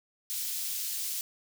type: high-pass noise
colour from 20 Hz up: white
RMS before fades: -34 dBFS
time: 0.3-1.21 s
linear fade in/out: 0 ms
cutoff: 3700 Hz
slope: 12 dB/octave
effects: none